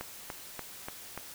click train, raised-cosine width 0.5 ms, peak -22 dBFS, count 5, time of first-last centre 0.01-1.176 s, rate 3.43 Hz, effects white hiss -47 dBFS RMS until 1.34 s

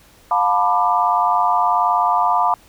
sine chord, B half-diminished seventh, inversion second, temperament just, 711.2 / 889 / 987.8 / 1185.3 Hz, F5 / A5 / B5 / D6, +31 / +18 / 0 / +16 cents, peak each -19 / -20 / -18 / -20 dBFS, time 0.31-2.54 s, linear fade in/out 2 ms, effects pink hiss -50 dBFS RMS until 2.68 s

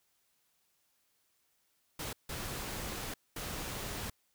pink noise bursts at uneven times, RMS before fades -40 dBFS, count 3, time 1.99-2.13 / 2.29-3.14 / 3.36-4.1 s, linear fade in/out 5 ms, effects white hiss -75 dBFS RMS until 4.34 s

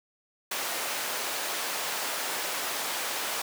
pink high-pass noise, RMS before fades -32 dBFS, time 0.51-3.42 s, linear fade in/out 5 ms, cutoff 600 Hz, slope 12 dB/octave, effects none

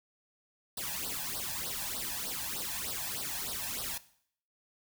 white noise with flanger, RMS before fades -37 dBFS, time 0.77-3.98 s, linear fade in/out 5 ms, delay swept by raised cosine 0.21 to 1.21 ms, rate 3.3 Hz, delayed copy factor +1, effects noise-tail reverb RT60 0.6 s tail -17 dB re dry

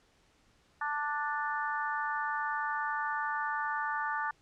harmonic tone, 294.4 Hz, D4, 4 cents sharp, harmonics 3 / 4 / 5 / 6, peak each -35 / -36 / -37 / -38 dBFS, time 0.81-4.31 s, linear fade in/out 5 ms, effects pink hiss -67 dBFS RMS until 4.41 s + low-pass 7000 Hz 12 dB/octave

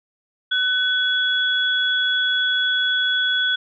sine tone pair together, 1500 / 3374 Hz, F#6 / G#7, +23 / +27 cents, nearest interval octave + major second, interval 1404 cents, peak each -20 dBFS, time 0.51-3.56 s, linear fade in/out 10 ms, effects none

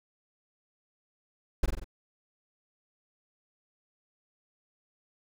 brown noise with echo, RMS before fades -23 dBFS, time 1.63-1.66 s, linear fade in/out 5 ms, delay 46 ms, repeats 4, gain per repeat -4 dB, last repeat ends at 1.844 s, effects none

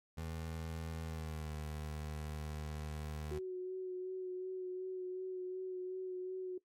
25% pulse tone with pitch glide, 81 to 76.01 Hz, E2 to D#2, -30 to -40 cents, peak -37 dBFS, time 0.17-3.39 s, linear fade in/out 10 ms, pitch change -110 cents, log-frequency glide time 1.03-1.56 s
sine tone with vibrato, 370 Hz, F#4, in tune, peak -38 dBFS, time 3.31-6.58 s, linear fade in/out 5 ms, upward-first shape sine, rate 2.7 Hz, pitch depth 20 cents each way
effects noise-tail reverb RT60 0.1 s tail -18 dB re dry + MP3 64 kbps

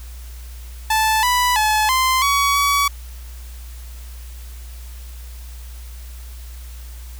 sawtooth tone with pitch steps, 875 / 988 / 858 / 1039 / 1125 / 1134 Hz, A5 / B5 / A5 / C6 / C#6 / C#6, -10 / 0 / -44 / -12 / +25 / +39 cents, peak -11 dBFS, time 0.9-2.88 s, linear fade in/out 5 ms, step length 330 ms, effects added 60 Hz sine -32 dBFS peak until 7.19 s + white hiss -45 dBFS RMS until 7.19 s

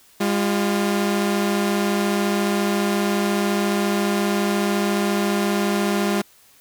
sawtooth tone pair together, 202.4 / 350.4 Hz, G#3 / F4, -44 / +6 cents, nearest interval minor seventh, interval 950 cents, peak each -16 / -20 dBFS, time 0.2-6.22 s, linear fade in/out 10 ms, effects white hiss -53 dBFS RMS until 6.6 s

